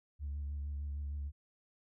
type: tone with vibrato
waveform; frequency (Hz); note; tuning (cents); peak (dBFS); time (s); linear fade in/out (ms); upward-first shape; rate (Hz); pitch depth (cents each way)
sine; 72; D2; -34; -35; 0.19-1.32; 50; triangle; 6.5; 39
effects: tanh soft clip ceiling -34 dBFS